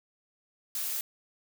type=noise; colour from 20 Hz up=blue; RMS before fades=-33 dBFS; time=0.75-1.01 s; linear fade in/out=2 ms; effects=none